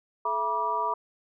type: tone cluster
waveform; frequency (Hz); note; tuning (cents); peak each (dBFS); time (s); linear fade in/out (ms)
sine; 432.1 / 668 / 966 / 1173; A4 / E5 / B5 / D6; -31 / +23 / -39 / -2; -36 / -35 / -27 / -30; 0.25-0.94; 5
effects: none